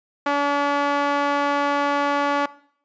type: tone with band-pass filter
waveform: sawtooth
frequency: 285.8 Hz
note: D4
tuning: 47 cents flat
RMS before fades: -21 dBFS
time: 0.26-2.46 s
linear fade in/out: 5 ms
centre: 1100 Hz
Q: 1.2
effects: noise-tail reverb RT60 0.6 s tail -20 dB re dry + resampled to 16000 Hz